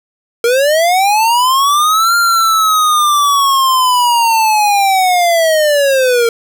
square linear two-way sweep, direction up then down, 457.7 to 1400 to 457.7 Hz, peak -9 dBFS, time 0.44-6.29 s, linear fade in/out 2 ms, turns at 2.16 s, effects none

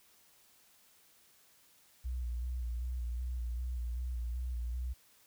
sine tone with vibrato, 60.6 Hz, B1, 32 cents flat, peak -34 dBFS, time 2.04-4.94 s, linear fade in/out 20 ms, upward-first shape square, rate 2.6 Hz, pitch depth 41 cents each way, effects white hiss -65 dBFS RMS until 5.26 s

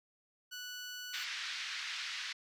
15% pulse tone, 1480 Hz, F#6, in tune, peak -36 dBFS, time 0.51-1.25 s, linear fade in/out 20 ms
pink band-pass noise, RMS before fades -41 dBFS, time 1.13-2.33 s, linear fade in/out 10 ms, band 1600 to 5200 Hz, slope 24 dB/octave
effects none

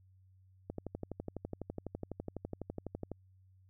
click train, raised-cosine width 2 ms, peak -26 dBFS, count 30, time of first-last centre 0.7-3.117 s, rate 12 Hz, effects added 94 Hz sine -61 dBFS peak until 3.69 s

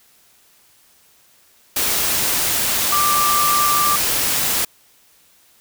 sine tone in noise, 1180 Hz, D6, 8 cents sharp, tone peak -16 dBFS, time 2.92-3.96 s, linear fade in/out 5 ms, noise white, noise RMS -19 dBFS, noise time 1.76-4.65 s, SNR 0 dB, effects white hiss -54 dBFS RMS until 5.6 s

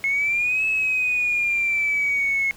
sine exponential two-way sweep, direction up then down, 2173 to 2598 to 2173 Hz, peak -18 dBFS, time 0.04-2.51 s, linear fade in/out 0 ms, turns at 0.65 s, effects tanh soft clip ceiling -14 dBFS + pink hiss -47 dBFS RMS until 2.56 s

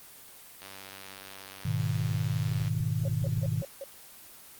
click train, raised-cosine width 0.2 ms, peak -26 dBFS, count 200, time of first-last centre 0.62-2.68 s, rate 96.6 Hz
sine chord, G# minor, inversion none, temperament equal, 103.83 / 123.47 / 155.56 Hz, G#2 / B2 / D#3, 0 / 0 / 0 cents, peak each -31 dBFS, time 1.65-3.62 s, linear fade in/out 5 ms
sine tone bursts, 548 Hz, C#5, 20 cents flat, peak -35 dBFS, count 5, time 3.05-3.84 s, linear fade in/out 2 ms, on 30 ms, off 160 ms
effects white hiss -50 dBFS RMS until 4.59 s + Opus 24 kbps

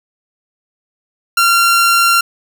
sawtooth tone, 1377 Hz, F6, 25 cents flat, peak -5 dBFS, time 1.37-2.21 s, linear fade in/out 5 ms, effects none

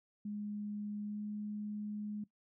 sine tone with pitch glide, 207.7 to 209.3 Hz, G#3 to G#3, 0 to +14 cents, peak -38 dBFS, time 0.25-2.24 s, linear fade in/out 5 ms, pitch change +14 cents, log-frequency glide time 1.04-1.21 s, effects noise-tail reverb RT60 0.1 s tail -17 dB re dry

